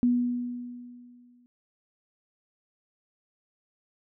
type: tone with exponential decay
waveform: sine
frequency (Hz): 244.1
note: B3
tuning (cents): -20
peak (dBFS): -18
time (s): 0.03-1.46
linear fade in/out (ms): 0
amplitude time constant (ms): 310
effects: none